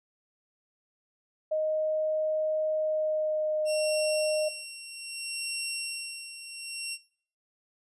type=tone with pitch glide; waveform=sine; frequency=622.3 to 615.5 Hz; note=D#5 to D#5; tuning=0 to -19 cents; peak=-25 dBFS; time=1.51-4.49 s; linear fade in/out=10 ms; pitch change=-19 cents; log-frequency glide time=2.74-3.63 s
type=tone with tremolo; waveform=15% pulse; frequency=2738 Hz; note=F7; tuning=35 cents flat; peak=-24 dBFS; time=3.65-6.98 s; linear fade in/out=50 ms; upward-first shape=sine; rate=0.64 Hz; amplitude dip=70%
effects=noise-tail reverb RT60 0.5 s tail -19 dB re dry + resampled to 24000 Hz